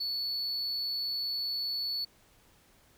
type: tone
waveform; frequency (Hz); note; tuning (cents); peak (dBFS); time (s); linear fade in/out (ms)
sine; 4435; C#8; 0; -28; 0-2.05; 10
effects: tanh soft clip ceiling -30 dBFS + pink hiss -63 dBFS RMS until 2.97 s